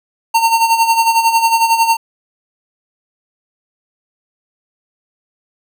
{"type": "tone with tremolo", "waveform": "square", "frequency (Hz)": 912, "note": "A#5", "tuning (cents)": -38, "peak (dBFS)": -8, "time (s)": [0.34, 1.97], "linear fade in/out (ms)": 10, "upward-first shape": "sine", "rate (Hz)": 11, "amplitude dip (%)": 65, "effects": []}